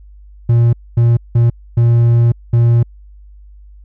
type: tone bursts at uneven times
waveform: triangle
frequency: 117.8 Hz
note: A#2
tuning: 19 cents sharp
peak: -5 dBFS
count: 5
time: 0.49-0.73 / 0.97-1.17 / 1.35-1.5 / 1.77-2.32 / 2.53-2.83 s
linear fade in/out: 5 ms
effects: added 50 Hz sine -36 dBFS peak until 3.84 s

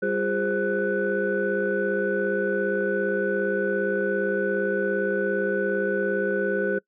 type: tone cluster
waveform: sine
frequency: 197.1 / 350.9 / 408.3 / 523 / 1490 Hz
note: G3 / F4 / G#4 / C5 / F#6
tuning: +10 / +8 / -29 / -1 / +12 cents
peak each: -30 / -30 / -26 / -27 / -28 dBFS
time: 0.02-6.79 s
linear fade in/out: 10 ms
effects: noise-tail reverb RT60 0.1 s tail -24 dB re dry + tanh soft clip ceiling -13 dBFS

